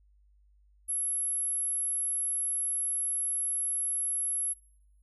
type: tone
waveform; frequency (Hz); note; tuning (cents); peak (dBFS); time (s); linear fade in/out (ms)
sine; 11175; F9; 0; -28; 0.88-4.54; 20
effects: noise-tail reverb RT60 0.8 s tail -23 dB re dry + added 50 Hz sine -60 dBFS peak until 5.02 s